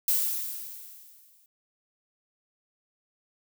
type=noise with exponential decay; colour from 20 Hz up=violet; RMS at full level=-23 dBFS; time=0.08-1.46 s; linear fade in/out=2 ms; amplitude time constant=300 ms; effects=none